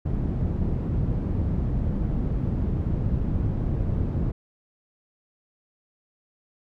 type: low-pass noise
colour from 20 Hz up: white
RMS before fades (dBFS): -25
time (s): 0.05-4.32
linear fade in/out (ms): 10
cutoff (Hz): 140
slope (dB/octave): 12
effects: none